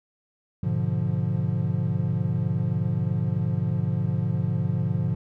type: chord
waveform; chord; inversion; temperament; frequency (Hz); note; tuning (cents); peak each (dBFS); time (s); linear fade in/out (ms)
triangle; G# diminished seventh; none; equal; 103.83 / 123.47 / 146.83 / 174.61; G#2 / B2 / D3 / F3; 0 / 0 / 0 / 0; -26; 0.63-5.15; 5
effects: none